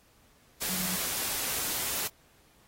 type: tone in noise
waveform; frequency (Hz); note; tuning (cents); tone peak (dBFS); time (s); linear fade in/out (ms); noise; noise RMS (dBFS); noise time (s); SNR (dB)
sine; 184.2; F#3; -7; -36; 0.69-0.96; 10; white; -32; 0.61-2.08; -7
effects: pink hiss -63 dBFS RMS until 2.67 s + AAC 48 kbps